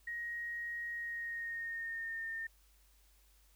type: tone with pitch glide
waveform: sine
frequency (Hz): 1883 to 1816.8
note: A#6 to A#6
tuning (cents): +17 to -45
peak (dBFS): -38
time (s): 0.07-2.47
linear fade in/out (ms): 5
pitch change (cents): -62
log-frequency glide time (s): 0.91-2.3
effects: added 50 Hz sine -65 dBFS peak until 3.55 s + white hiss -70 dBFS RMS until 3.55 s